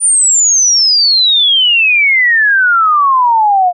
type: exponential sweep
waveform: sine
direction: down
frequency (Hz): 9397 to 698.5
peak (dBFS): -6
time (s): 0-3.73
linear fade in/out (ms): 50
effects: none